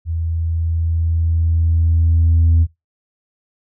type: tone with level ramp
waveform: sine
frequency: 82.41 Hz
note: E2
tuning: in tune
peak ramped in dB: -18 to -7 dBFS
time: 0.05-2.67 s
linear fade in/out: 50 ms
effects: noise-tail reverb RT60 0.2 s tail -22 dB re dry + tanh soft clip ceiling -7 dBFS